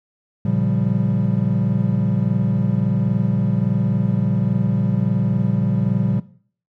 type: chord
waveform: triangle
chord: G half-diminished seventh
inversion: first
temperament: equal with one note detuned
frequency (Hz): 115 / 138.59 / 174.61 / 196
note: Bb2 / Db3 / F3 / G3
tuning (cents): -23 / 0 / 0 / 0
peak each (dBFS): -20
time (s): 0.45-6.2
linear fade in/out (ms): 5
effects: noise-tail reverb RT60 0.5 s tail -17 dB re dry